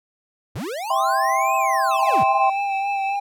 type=linear two-way sweep; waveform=square; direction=up then down; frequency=70.9 to 2600 to 70.9 Hz; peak=-27 dBFS; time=0.55-2.24 s; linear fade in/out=10 ms; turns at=1.56 s
type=chord; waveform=sine; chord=C major; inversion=first; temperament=just; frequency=654.1 / 784.9 / 1046.5 Hz; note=E5 / G5 / C6; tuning=-14 / +2 / 0 cents; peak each=-25 / -21 / -20 dBFS; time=0.9-2.5 s; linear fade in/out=5 ms
type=tone with tremolo; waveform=sine; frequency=2622 Hz; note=E7; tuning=10 cents flat; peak=-27 dBFS; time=1.91-3.16 s; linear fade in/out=2 ms; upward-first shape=sine; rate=6.2 Hz; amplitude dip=55%
type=tone with vibrato; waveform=triangle; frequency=792 Hz; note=G5; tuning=18 cents sharp; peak=-19 dBFS; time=2.02-3.2 s; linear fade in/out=10 ms; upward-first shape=sine; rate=3.7 Hz; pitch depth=29 cents each way
effects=none